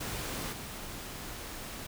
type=noise with level steps; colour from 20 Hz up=pink; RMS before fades=-37 / -42 dBFS; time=0-1.87 s; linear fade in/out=10 ms; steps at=0.52 s; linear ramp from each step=10 ms; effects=none